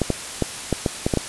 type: clicks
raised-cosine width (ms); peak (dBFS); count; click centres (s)
2; -5; 8; 0.017 / 0.103 / 0.423 / 0.727 / 0.862 / 1.065 / 1.138 / 1.173
effects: white hiss -32 dBFS RMS until 1.28 s + resampled to 24000 Hz